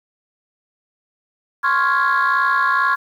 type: chord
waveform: sine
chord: Db major seventh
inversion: third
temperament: equal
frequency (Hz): 1046.5 / 1108.7 / 1396.9 / 1661.2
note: C6 / Db6 / F6 / Ab6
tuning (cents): 0 / 0 / 0 / 0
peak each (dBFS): -19 / -18 / -19 / -18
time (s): 1.63-2.96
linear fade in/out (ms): 20
effects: tanh soft clip ceiling -9 dBFS + 8-bit